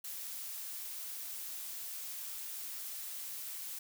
blue noise, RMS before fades -43 dBFS, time 0.04-3.79 s, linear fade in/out 5 ms, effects none

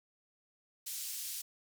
white band-pass noise, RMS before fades -41 dBFS, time 0.86-1.42 s, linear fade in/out 10 ms, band 4000 to 15000 Hz, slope 12 dB/octave, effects none

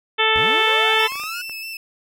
harmonic tone, 440 Hz, A4, in tune, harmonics 1 / 2 / 3 / 4 / 5 / 6 / 7 / 8, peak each -23 / -23 / -23 / -23 / -23 / -23 / -23 / -23 dBFS, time 0.18-1.08 s, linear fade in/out 20 ms
sawtooth linear sweep, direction up, 42.09 to 1480 Hz, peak -25 dBFS, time 0.35-1.42 s, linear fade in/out 10 ms
clicks, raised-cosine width 0.5 ms, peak -25 dBFS, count 7, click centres 0.935 / 0.97 / 1.121 / 1.156 / 1.198 / 1.237 / 1.496 s
30% pulse tone with vibrato, 2637 Hz, E7, in tune, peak -26 dBFS, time 0.99-1.77 s, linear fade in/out 2 ms, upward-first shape square, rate 4.7 Hz, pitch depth 20 cents each way
effects none

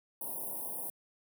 white band-stop noise, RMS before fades -39 dBFS, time 0.21-0.9 s, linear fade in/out 2 ms, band 1000 to 9200 Hz, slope 96 dB/octave, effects high-pass 200 Hz 12 dB/octave

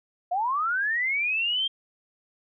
sine linear sweep, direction up, 682 to 3207 Hz, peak -23 dBFS, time 0.31-1.68 s, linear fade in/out 10 ms, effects none

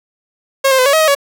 sawtooth tone with pitch steps, 542 / 527 / 509 / 561 / 635 / 629 / 562 Hz, C#5 / C5 / C5 / C#5 / D#5 / D#5 / C#5, -39 / +12 / -48 / +21 / +35 / +19 / +24 cents, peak -5 dBFS, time 0.64-1.151 s, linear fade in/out 10 ms, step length 73 ms, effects none

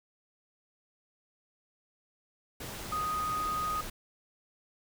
sine tone in noise, 1244.5 Hz, D#6, in tune, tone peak -30 dBFS, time 2.92-3.81 s, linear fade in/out 5 ms, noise pink, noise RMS -41 dBFS, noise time 2.6-3.9 s, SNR +8 dB, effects none

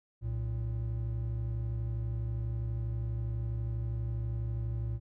triangle tone pair together, 61.74 / 114.02 Hz, B1 / A#2, 0 / -38 cents, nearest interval major seventh, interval 1062 cents, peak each -34 / -31 dBFS, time 0.21-5 s, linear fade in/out 50 ms, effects none

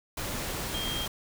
sine tone in noise, 3211 Hz, G7, 41 cents sharp, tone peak -33 dBFS, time 0.74-1.06 s, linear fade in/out 5 ms, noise pink, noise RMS -34 dBFS, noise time 0.17-1.08 s, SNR -2 dB, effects none

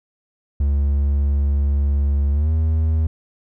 triangle tone with pitch glide, 70.7 to 79.36 Hz, C#2 to D#2, +35 to +35 cents, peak -13 dBFS, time 0.6-3.07 s, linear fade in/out 5 ms, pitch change +200 cents, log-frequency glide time 2.32-2.51 s, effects none

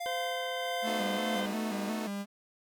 square tone with tremolo, 698.5 Hz, F5, in tune, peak -34 dBFS, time 0-1.41 s, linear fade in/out 10 ms, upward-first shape sine, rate 1.5 Hz, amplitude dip 40%
harmonic tone, 515 Hz, C5, 28 cents flat, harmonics 1 / 2 / 3 / 4 / 6 / 7, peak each -37 / -44 / -42 / -44 / -41 / -47 dBFS, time 0.06-1.46 s, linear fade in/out 0 ms
45% pulse tone with vibrato, 210 Hz, G#3, 19 cents sharp, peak -34 dBFS, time 0.82-2.26 s, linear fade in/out 50 ms, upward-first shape square, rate 2.8 Hz, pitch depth 79 cents each way
20% pulse chord, B dominant seventh, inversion third, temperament just, 222.2 / 246.9 / 308.7 / 370.4 Hz, A3 / B3 / D#4 / F#4, +17 / 0 / -14 / +2 cents, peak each -38 / -39 / -35 / -39 dBFS, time 0.86-2.08 s, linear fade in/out 20 ms
effects none

